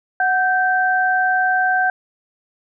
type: tone pair together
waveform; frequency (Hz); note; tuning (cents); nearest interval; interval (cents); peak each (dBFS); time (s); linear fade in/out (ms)
sine; 740 / 1559.9; F#5 / G6; 0 / -9; octave + minor second; 1291; -17; 0.2-1.9; 2
effects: none